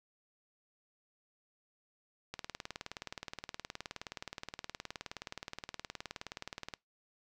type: click train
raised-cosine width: 0.2 ms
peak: -23 dBFS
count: 85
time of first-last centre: 2.34-6.738 s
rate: 19.1 Hz
effects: noise-tail reverb RT60 0.2 s tail -24 dB re dry